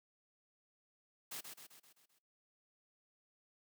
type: noise with echo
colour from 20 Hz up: white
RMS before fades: -45 dBFS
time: 1.31-1.41 s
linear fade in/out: 10 ms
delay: 130 ms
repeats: 6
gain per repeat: -5 dB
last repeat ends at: 2.19 s
effects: noise-tail reverb RT60 0.3 s tail -22 dB re dry + high-pass 150 Hz 12 dB/octave